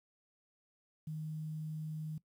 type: tone with quantisation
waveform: sine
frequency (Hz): 155.56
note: D#3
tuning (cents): 0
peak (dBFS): -38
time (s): 1.07-2.18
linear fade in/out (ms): 5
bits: 11
effects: noise-tail reverb RT60 0.1 s tail -19 dB re dry